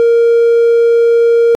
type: tone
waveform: triangle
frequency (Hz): 466.2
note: A#4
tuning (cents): 0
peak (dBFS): -3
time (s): 0-1.55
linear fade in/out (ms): 0
effects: tanh soft clip ceiling 0 dBFS + AAC 64 kbps